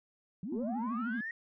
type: linear sweep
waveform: sine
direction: up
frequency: 160 to 1896 Hz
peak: -36 dBFS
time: 0.43-1.31 s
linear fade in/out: 2 ms
type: tone with vibrato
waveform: sine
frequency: 233.1 Hz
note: A#3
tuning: in tune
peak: -32 dBFS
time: 0.52-1.21 s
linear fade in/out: 5 ms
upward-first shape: sine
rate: 13 Hz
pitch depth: 130 cents each way
effects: tanh soft clip ceiling -27 dBFS